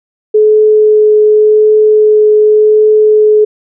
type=tone with vibrato; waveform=sine; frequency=427.1 Hz; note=G#4; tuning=48 cents sharp; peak=-3 dBFS; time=0.34-3.45 s; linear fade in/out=10 ms; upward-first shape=triangle; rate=0.88 Hz; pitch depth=9 cents each way; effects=none